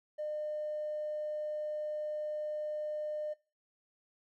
triangle tone, 605 Hz, D#5, 49 cents flat, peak -31 dBFS, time 0.18-3.34 s, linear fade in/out 20 ms, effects noise-tail reverb RT60 0.3 s tail -21 dB re dry + tanh soft clip ceiling -32 dBFS

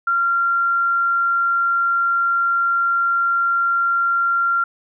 sine tone, 1380 Hz, F6, 21 cents flat, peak -15 dBFS, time 0.07-4.64 s, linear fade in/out 5 ms, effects none

